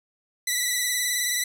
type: tone with vibrato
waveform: 10% pulse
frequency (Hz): 1975.5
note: B6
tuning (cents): 0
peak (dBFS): -14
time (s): 0.47-1.44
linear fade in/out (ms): 5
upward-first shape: sine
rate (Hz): 19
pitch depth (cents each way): 36
effects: none